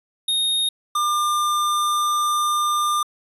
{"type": "tone pair in turn", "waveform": "square", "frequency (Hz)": [3714, 1199.9], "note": ["A#7", "D6"], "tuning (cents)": [-7, 37], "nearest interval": "octave + minor sixth", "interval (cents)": 1956, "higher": "first", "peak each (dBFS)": -19, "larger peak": "neither", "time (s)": [[0.28, 0.69], [0.95, 3.03]], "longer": "second", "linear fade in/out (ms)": 5, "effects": ["resampled to 32000 Hz"]}